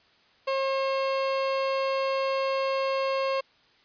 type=tone; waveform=30% pulse; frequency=538 Hz; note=C5; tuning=48 cents sharp; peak=-22 dBFS; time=0.47-3.41 s; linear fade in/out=10 ms; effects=white hiss -61 dBFS RMS until 3.84 s + resampled to 11025 Hz